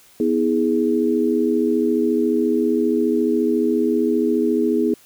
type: chord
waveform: sine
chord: E major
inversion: second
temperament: equal with one note detuned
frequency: 246.9 / 321.5 / 415.3 Hz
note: B3 / E4 / G#4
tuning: 0 / -43 / 0 cents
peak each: -20 dBFS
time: 0.2-4.94 s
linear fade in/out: 2 ms
effects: white hiss -51 dBFS RMS until 5.05 s